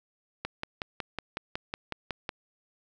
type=click train; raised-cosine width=0.3 ms; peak=-16 dBFS; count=11; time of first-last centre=0.45-2.292 s; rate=5.43 Hz; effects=none